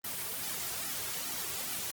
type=noise with flanger; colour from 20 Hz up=white; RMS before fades=-37 dBFS; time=0.04-1.91 s; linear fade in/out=5 ms; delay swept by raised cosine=1.8 to 4 ms; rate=2.4 Hz; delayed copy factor=-0.85; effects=Opus 24 kbps